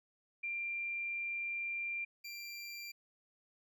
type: tone pair in turn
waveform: sine / 25% pulse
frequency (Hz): 2377 / 2368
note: D7 / D7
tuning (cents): +20 / +14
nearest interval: unison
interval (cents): 6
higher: first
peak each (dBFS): -36 / -40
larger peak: first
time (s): 0.43-2.05 / 2.24-2.92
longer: first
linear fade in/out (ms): 10
effects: none